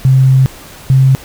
sine tone pair in turn, 132 / 132.84 Hz, C3 / C3, +16 / +27 cents, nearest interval unison, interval 11 cents, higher second, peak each -4 dBFS, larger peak neither, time 0.05-0.46 / 0.9-1.15 s, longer first, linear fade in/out 0 ms, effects pink hiss -34 dBFS RMS until 1.24 s

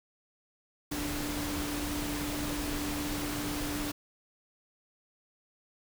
sine tone in noise, 293.7 Hz, D4, in tune, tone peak -35 dBFS, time 0.91-3.92 s, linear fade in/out 10 ms, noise pink, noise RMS -36 dBFS, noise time 0.91-3.92 s, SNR -2 dB, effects none

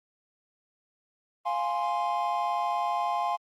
triangle chord, F minor, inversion none, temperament equal, 698.5 / 830.6 / 1046.5 Hz, F5 / Ab5 / C6, 0 / 0 / 0 cents, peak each -28 dBFS, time 1.45-3.37 s, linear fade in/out 20 ms, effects tanh soft clip ceiling -16 dBFS + Opus 24 kbps

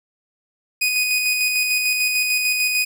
sawtooth tone with tremolo, 2489 Hz, D#7, in tune, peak -13 dBFS, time 0.81-2.85 s, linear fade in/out 10 ms, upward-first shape square, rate 6.7 Hz, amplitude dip 30%, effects none

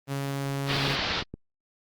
sawtooth tone, 138.59 Hz, C#3, in tune, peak -24 dBFS, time 0.07-0.98 s, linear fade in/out 50 ms
white low-pass noise, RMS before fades -29 dBFS, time 0.66-1.24 s, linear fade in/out 50 ms, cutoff 4700 Hz, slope 48 dB/octave
click train, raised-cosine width 3 ms, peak -23 dBFS, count 6, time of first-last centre 0.76-1.34 s, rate 8.62 Hz
effects Opus 32 kbps

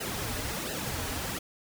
pink noise with flanger, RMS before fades -34 dBFS, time 0-1.39 s, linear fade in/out 10 ms, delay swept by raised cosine 0.87 to 5.87 ms, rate 1.4 Hz, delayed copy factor -0.9, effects none

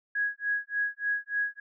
sine tone with tremolo, 1660 Hz, G#6, 1 cent flat, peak -24 dBFS, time 0.15-1.6 s, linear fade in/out 5 ms, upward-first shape sine, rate 3.4 Hz, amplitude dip 100%, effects none

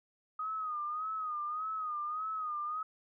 sine tone with vibrato, 1244.5 Hz, D#6, in tune, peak -34 dBFS, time 0.39-2.83 s, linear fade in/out 5 ms, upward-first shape sine, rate 1.7 Hz, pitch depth 75 cents each way, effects none

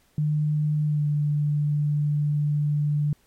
sine tone with pitch glide, 150.8 to 147.7 Hz, D3 to D3, +46 to +10 cents, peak -20 dBFS, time 0.18-3.13 s, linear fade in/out 2 ms, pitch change -36 cents, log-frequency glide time 0.86-1.04 s, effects pink hiss -63 dBFS RMS until 3.26 s + MP3 64 kbps

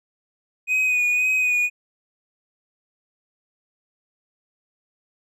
triangle tone with vibrato, 2489 Hz, D#7, in tune, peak -16 dBFS, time 0.67-1.7 s, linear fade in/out 50 ms, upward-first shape sine, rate 1.9 Hz, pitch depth 27 cents each way, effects none

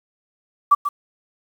sine tone with echo, 1157 Hz, D6, 26 cents flat, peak -8 dBFS, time 0.71-0.75 s, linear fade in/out 10 ms, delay 140 ms, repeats 1, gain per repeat -10 dB, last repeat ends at 0.89 s, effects 7-bit

